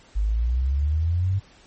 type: exponential sweep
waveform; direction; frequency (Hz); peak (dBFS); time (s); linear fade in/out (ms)
sine; up; 49.72 to 99.3; -19; 0.15-1.4; 20
effects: pink hiss -53 dBFS RMS until 1.66 s + MP3 32 kbps